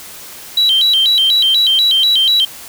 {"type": "tone with vibrato", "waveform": "triangle", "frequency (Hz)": 3505, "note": "A7", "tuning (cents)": -7, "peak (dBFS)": -6, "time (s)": [0.57, 2.45], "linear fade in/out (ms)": 5, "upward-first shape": "square", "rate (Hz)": 4.1, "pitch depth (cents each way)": 190, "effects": ["tanh soft clip ceiling -5 dBFS", "white hiss -33 dBFS RMS until 2.68 s"]}